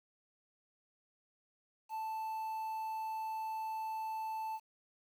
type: tone with quantisation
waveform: triangle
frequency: 880 Hz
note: A5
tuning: in tune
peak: -35 dBFS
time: 1.89-4.6 s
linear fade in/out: 50 ms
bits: 10
effects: none